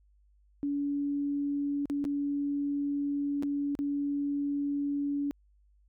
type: tone with dropouts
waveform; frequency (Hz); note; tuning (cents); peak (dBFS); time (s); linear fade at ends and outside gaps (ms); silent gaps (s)
sine; 285.1; C#4; +49; -28; 0.63-5.31; 0; 1.856-1.899 / 2.042-2.051 / 3.425-3.433 / 3.752-3.79
effects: added 50 Hz sine -61 dBFS peak until 5.88 s